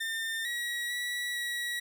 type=tone with pitch steps; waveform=30% pulse; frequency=1805 / 1913 / 1941 / 1922 Hz; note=A6 / A#6 / B6 / B6; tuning=+44 / +44 / -31 / -48 cents; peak=-29 dBFS; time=0-1.8 s; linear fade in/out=10 ms; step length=450 ms; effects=none